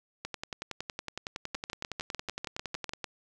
two click trains, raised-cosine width 0.2 ms, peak -17 / -18 dBFS, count 11 / 30, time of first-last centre 1.55-3.043 / 0.25-2.935 s, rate 6.7 / 10.8 Hz, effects none

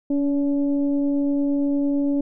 sine tone with frequency modulation, 282.6 Hz, C#4, 34 cents sharp, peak -18 dBFS, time 0.1-2.21 s, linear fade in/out 5 ms, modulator 287 Hz, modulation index 0.51, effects none

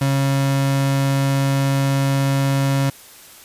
35% pulse tone, 137.2 Hz, C#3, 17 cents flat, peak -14 dBFS, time 0.01-2.9 s, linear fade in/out 5 ms, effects white hiss -43 dBFS RMS until 3.44 s + resampled to 32000 Hz

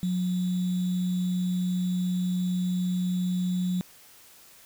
sine tone with sample-and-hold, 181.3 Hz, F#3, 35 cents flat, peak -24 dBFS, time 0.03-3.81 s, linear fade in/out 0 ms, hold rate 3675 Hz, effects white hiss -53 dBFS RMS until 4.65 s

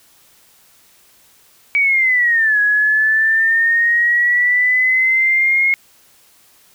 sine linear two-way sweep, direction down then up, 2284 to 1668 to 2162 Hz, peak -11 dBFS, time 1.75-5.74 s, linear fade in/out 0 ms, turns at 2.6 s, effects white hiss -51 dBFS RMS until 6.74 s

